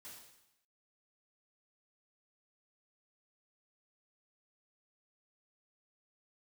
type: noise with exponential decay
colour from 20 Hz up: white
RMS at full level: -45 dBFS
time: 0.05-0.65 s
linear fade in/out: 0 ms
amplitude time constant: 130 ms
effects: noise-tail reverb RT60 0.4 s tail -19 dB re dry